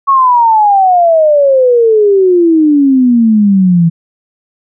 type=exponential sweep; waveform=sine; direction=down; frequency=1115 to 163.4 Hz; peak=-4 dBFS; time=0.07-3.9 s; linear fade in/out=20 ms; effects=none